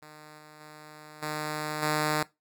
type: tone with level steps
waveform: 5% pulse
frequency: 152.4 Hz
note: D#3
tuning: 36 cents flat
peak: -36 / -38 / -35 / -20 / -14 dBFS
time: 0.02-2.23 s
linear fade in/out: 5 ms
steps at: 0.38 / 0.6 / 1.22 / 1.82 s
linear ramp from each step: 10 ms
effects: noise-tail reverb RT60 0.2 s tail -19 dB re dry